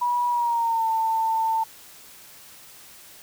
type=tone with pitch glide; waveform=sine; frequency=970 to 894.6 Hz; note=B5 to A5; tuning=-31 to +28 cents; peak=-20 dBFS; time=0.01-1.64 s; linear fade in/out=10 ms; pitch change=-141 cents; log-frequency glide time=0.28-0.88 s; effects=white hiss -47 dBFS RMS until 3.22 s